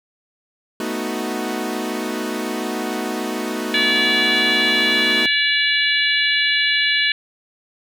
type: chord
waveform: sawtooth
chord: B dominant seventh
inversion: third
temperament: equal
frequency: 220 / 246.9 / 311.1 / 370 Hz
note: A3 / B3 / D#4 / F#4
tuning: 0 / 0 / 0 / 0 cents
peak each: -24 dBFS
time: 0.8-5.26 s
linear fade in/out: 2 ms
type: harmonic tone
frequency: 574 Hz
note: D5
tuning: 40 cents flat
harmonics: 3 / 4 / 5 / 6 / 7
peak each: -20 / -21 / -22 / -23 / -23 dBFS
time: 3.74-7.12 s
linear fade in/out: 2 ms
effects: none